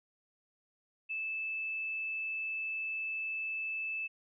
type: tone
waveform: sine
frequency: 2626 Hz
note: E7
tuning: 7 cents flat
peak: -34 dBFS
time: 1.09-4.08 s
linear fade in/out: 20 ms
effects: none